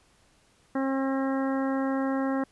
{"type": "harmonic tone", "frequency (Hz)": 268.6, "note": "C4", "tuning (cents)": 46, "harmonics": [1, 2, 3, 4, 5, 6, 7], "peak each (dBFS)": [-26, -32, -36, -38, -40, -42, -43], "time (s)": [0.75, 2.44], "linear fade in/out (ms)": 5, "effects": ["pink hiss -63 dBFS RMS until 2.51 s", "resampled to 24000 Hz"]}